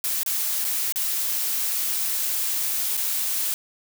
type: noise with dropouts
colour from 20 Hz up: blue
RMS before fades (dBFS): -25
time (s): 0.04-3.54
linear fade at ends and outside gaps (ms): 0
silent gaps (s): 0.232-0.262 / 0.645-0.649 / 0.923-0.959 / 2.969-2.975
effects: none